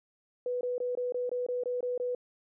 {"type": "tone bursts", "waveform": "sine", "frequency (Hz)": 493.9, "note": "B4", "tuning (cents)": 0, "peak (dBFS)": -29, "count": 10, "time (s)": [0.46, 2.149], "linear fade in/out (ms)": 2, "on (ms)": 150, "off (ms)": 21, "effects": []}